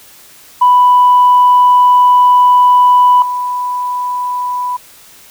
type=tone with level steps; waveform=sine; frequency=990 Hz; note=B5; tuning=4 cents sharp; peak=-3 / -14 dBFS; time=0.61-4.77 s; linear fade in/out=10 ms; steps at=3.22 s; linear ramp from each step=2 ms; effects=tanh soft clip ceiling 0 dBFS + white hiss -40 dBFS RMS until 5.3 s